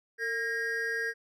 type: tone cluster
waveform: triangle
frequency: 454.5 / 1624 / 1875 Hz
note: A#4 / G#6 / A#6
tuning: -44 / -39 / +10 cents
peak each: -35 / -30 / -33 dBFS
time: 0.18-1.14 s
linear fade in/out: 50 ms
effects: none